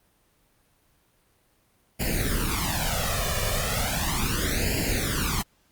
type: noise with flanger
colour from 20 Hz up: pink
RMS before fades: -26 dBFS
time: 1.99-5.43 s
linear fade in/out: 20 ms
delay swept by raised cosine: 0.41 to 1.71 ms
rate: 0.36 Hz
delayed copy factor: +1
effects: pink hiss -65 dBFS RMS until 5.71 s + Opus 32 kbps